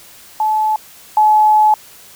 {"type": "tone pair in turn", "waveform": "sine", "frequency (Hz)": [863, 855.1], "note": ["A5", "A5"], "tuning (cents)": [-34, -50], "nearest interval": "unison", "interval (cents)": 16, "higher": "first", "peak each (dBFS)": [-12, -7], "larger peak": "second", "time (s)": [[0.4, 0.76], [1.17, 1.74]], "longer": "second", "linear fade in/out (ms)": 2, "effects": ["white hiss -41 dBFS RMS until 2.15 s"]}